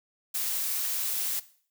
blue noise, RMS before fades -30 dBFS, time 0.34-1.4 s, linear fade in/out 10 ms, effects noise-tail reverb RT60 0.5 s tail -17 dB re dry

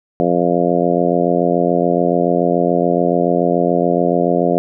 harmonic tone, 87 Hz, F2, 6 cents flat, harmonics 2 / 3 / 4 / 5 / 6 / 7 / 8, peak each -20 / -20 / -20 / -20 / -20 / -20 / -20 dBFS, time 0.2-4.58 s, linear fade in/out 0 ms, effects none

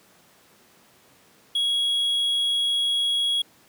triangle tone, 3322 Hz, G#7, in tune, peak -19 dBFS, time 1.55-3.42 s, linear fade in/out 5 ms, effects pink hiss -56 dBFS RMS until 3.68 s + high-pass 150 Hz 12 dB/octave

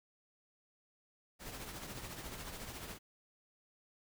pink noise with tremolo, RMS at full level -44 dBFS, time 1.39-2.99 s, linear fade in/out 50 ms, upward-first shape triangle, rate 14 Hz, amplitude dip 55%, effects none

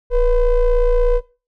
triangle ring-modulated tone, 257.4 Hz, C4, 28 cents flat, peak -7 dBFS, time 0.1-1.21 s, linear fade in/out 50 ms, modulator 229 Hz, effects noise-tail reverb RT60 0.3 s tail -17 dB re dry

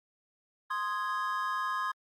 triangle chord, Ab major, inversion first, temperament equal, 1046.5 / 1244.5 / 1661.2 Hz, C6 / Eb6 / Ab6, 0 / 0 / 0 cents, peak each -31 / -33 / -35 dBFS, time 0.7-1.92 s, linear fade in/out 10 ms, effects Opus 32 kbps

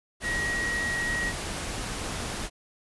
sine tone in noise, 1900 Hz, A#6, 33 cents sharp, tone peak -27 dBFS, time 0.22-1.33 s, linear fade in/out 50 ms, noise pink, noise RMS -33 dBFS, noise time 0.2-2.5 s, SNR +3 dB, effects resampled to 24000 Hz

